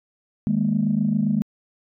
sine chord, D# suspended fourth, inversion none, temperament equal with one note detuned, 155.56 / 205.6 / 233.1 Hz, D#3 / G#3 / A#3, 0 / -17 / 0 cents, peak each -25 / -20 / -23 dBFS, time 0.47-1.42 s, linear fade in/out 0 ms, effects tanh soft clip ceiling -10 dBFS

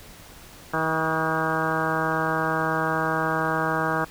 harmonic tone with a mistuned harmonic, 160 Hz, D#3, 49 cents sharp, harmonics 1 / 2 / 3 / 4 / 5 / 6 / 7 / 8 / 9 / 10, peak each -31 / -31 / -31 / -31 / -31 / -31 / -31 / -31 / -31 / -31 dBFS, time 0.73-4.05 s, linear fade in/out 10 ms, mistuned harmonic 8, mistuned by -45 cents, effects pink hiss -46 dBFS RMS until 4.1 s

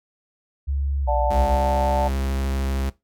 sine tone with pitch glide, 69.7 to 60.68 Hz, C#2 to B1, +10 to -30 cents, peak -21 dBFS, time 0.67-1.56 s, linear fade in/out 20 ms, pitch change -240 cents, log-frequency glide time 1.03-1.08 s
sine chord, D major, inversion none, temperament just, 587.3 / 734.2 / 881 Hz, D5 / F#5 / A5, 0 / -14 / +2 cents, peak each -23 / -25 / -24 dBFS, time 1.07-2.09 s, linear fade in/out 20 ms
45% pulse tone with vibrato, 67.3 Hz, C2, 49 cents sharp, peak -22 dBFS, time 1.3-2.9 s, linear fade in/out 10 ms, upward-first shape triangle, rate 13 Hz, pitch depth 16 cents each way
effects noise-tail reverb RT60 0.2 s tail -19 dB re dry

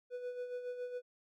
triangle tone with tremolo, 493.9 Hz, B4, in tune, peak -35 dBFS, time 0.1-1.02 s, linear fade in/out 50 ms, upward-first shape sine, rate 7.2 Hz, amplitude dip 55%, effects none

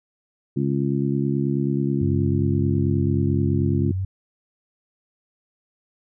harmonic tone, 69.3 Hz, C#2, in tune, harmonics 2 / 3 / 4 / 5, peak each -23 / -25 / -26 / -27 dBFS, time 0.56-3.92 s, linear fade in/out 10 ms
sine tone with vibrato, 94.4 Hz, F#2, 35 cents sharp, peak -22 dBFS, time 2.01-4.05 s, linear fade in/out 5 ms, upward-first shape sine, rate 6.6 Hz, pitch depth 23 cents each way
effects none

